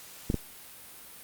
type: clicks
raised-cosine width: 3 ms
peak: -14 dBFS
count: 2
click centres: 0.301 / 0.343 s
effects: white hiss -48 dBFS RMS until 1.23 s + Opus 48 kbps